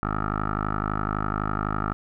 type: tone with low-pass filter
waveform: 10% pulse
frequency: 51.91 Hz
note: G#1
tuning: in tune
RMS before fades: -27 dBFS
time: 0.03-1.93 s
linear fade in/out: 0 ms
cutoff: 1300 Hz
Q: 7
effects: none